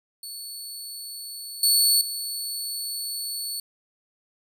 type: tone with level steps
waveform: 20% pulse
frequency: 4435 Hz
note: C#8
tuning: in tune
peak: -29 / -11 / -23 dBFS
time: 0.23-3.6 s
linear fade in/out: 2 ms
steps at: 1.63 / 2.01 s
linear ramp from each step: 2 ms
effects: none